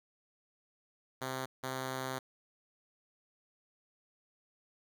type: tone bursts at uneven times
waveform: 5% pulse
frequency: 130.81 Hz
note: C3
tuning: in tune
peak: -25 dBFS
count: 2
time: 1.21-1.46 / 1.63-2.19 s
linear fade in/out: 10 ms
effects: none